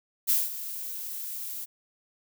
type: noise with ADSR envelope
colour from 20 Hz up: violet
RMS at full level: -22 dBFS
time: 0.27-1.66 s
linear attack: 30 ms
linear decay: 190 ms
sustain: -14 dB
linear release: 26 ms
effects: none